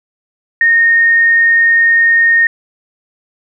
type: tone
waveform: sine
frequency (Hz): 1845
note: A#6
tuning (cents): -18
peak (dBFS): -6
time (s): 0.61-2.47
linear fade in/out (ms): 2
effects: none